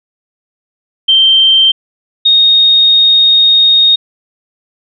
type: tone pair in turn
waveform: sine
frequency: 3136 / 3718 Hz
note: G7 / A#7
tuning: 0 / -5 cents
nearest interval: minor third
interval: 295 cents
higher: second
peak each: -4 dBFS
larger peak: neither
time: 1.08-1.72 / 2.25-3.96 s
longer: second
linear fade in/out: 10 ms
effects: none